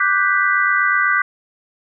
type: chord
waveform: sine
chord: G major seventh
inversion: second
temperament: equal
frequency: 1174.7 / 1480 / 1568 / 1975.5 Hz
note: D6 / F#6 / G6 / B6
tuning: 0 / 0 / 0 / 0 cents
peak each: -19 dBFS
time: 0-1.22 s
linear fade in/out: 5 ms
effects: none